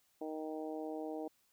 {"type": "harmonic tone", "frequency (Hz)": 156.2, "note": "D#3", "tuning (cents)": 7, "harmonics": [2, 3, 4, 5, 6], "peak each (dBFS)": [-42, -44, -46, -48, -59], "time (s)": [0.21, 1.28], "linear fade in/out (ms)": 5, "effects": ["white hiss -74 dBFS RMS until 1.52 s"]}